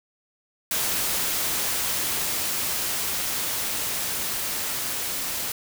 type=noise with level ramp; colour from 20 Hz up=white; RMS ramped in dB=-25 to -29 dBFS; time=0.71-5.52 s; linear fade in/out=2 ms; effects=none